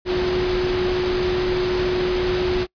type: tone in noise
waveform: sine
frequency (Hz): 364.1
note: F#4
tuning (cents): -28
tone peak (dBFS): -19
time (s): 0.05-2.67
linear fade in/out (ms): 50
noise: pink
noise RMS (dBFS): -26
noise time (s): 0.05-2.67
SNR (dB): +4
effects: noise-tail reverb RT60 0.1 s tail -25 dB re dry + resampled to 11025 Hz